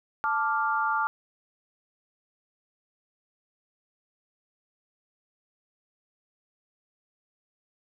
sine chord, D minor, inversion second, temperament equal, 880 / 1174.7 / 1396.9 Hz, A5 / D6 / F6, 0 / 0 / 0 cents, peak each -28 dBFS, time 0.24-1.07 s, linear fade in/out 0 ms, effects none

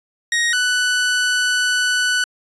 sawtooth tone pair in turn, 1876 / 1489 Hz, A#6 / F#6, +11 / +11 cents, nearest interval major third, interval 400 cents, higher first, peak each -12 dBFS, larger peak neither, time 0.32-0.53 / 0.53-2.24 s, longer second, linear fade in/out 2 ms, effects resampled to 22050 Hz

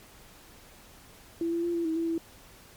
sine tone with pitch steps, 334.5 / 338.2 / 344.4 / 337.8 / 321.5 / 331.9 / 330.1 Hz, E4 / E4 / F4 / E4 / E4 / E4 / E4, +25 / +44 / -24 / +42 / -43 / +12 / +2 cents, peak -26 dBFS, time 1.41-2.18 s, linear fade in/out 2 ms, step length 110 ms, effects pink hiss -53 dBFS RMS until 2.76 s + MP3 96 kbps

